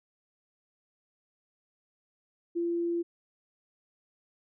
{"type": "tone", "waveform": "sine", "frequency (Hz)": 341.8, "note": "F4", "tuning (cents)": -37, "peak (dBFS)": -27, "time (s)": [2.55, 3.03], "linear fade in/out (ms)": 20, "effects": []}